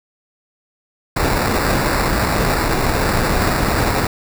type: noise with sample-and-hold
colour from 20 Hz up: pink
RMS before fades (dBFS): -17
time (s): 1.16-4.07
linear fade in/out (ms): 5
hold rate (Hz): 3150
effects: none